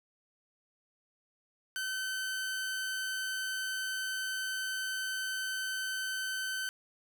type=tone; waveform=sawtooth; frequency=1530 Hz; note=G6; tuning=42 cents flat; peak=-30 dBFS; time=1.76-6.69 s; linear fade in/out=0 ms; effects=none